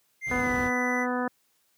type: tone with pitch glide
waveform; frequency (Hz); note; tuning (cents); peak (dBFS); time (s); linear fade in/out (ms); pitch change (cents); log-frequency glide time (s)
triangle; 2096 to 1989.8; C7 to B6; +2 to +12; -27; 0.21-1.07; 50; -90; 0.37-0.51
type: noise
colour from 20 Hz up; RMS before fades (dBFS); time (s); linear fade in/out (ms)
brown; -32; 0.26-0.71; 50
type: harmonic tone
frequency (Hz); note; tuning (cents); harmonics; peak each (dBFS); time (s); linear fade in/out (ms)
248.6; B3; +12; 1 / 2 / 3 / 4 / 5 / 6 / 7; -29 / -32 / -34 / -35 / -36 / -37 / -37; 0.31-1.28; 5
effects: white hiss -69 dBFS RMS until 1.77 s + high-pass 80 Hz 12 dB/octave